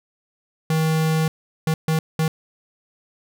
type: tone bursts at uneven times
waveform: square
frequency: 158.8 Hz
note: D#3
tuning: 36 cents sharp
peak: -18 dBFS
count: 4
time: 0.7-1.28 / 1.67-1.74 / 1.88-1.99 / 2.19-2.28 s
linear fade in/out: 2 ms
effects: none